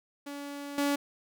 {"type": "tone with level steps", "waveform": "sawtooth", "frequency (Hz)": 284.8, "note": "C#4", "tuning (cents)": 47, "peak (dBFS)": [-34, -22], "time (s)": [0.26, 0.96], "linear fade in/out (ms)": 10, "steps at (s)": 0.78, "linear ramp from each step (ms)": 2, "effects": []}